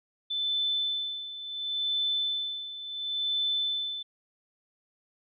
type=tone with tremolo; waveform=sine; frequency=3520 Hz; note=A7; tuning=in tune; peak=-25 dBFS; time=0.3-4.03 s; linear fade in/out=10 ms; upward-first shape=sine; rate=0.71 Hz; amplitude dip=75%; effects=none